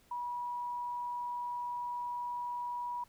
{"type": "tone", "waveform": "sine", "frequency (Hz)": 970, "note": "B5", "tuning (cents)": -31, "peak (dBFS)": -35, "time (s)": [0.11, 3.04], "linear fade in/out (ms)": 5, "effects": ["pink hiss -66 dBFS RMS until 3.08 s"]}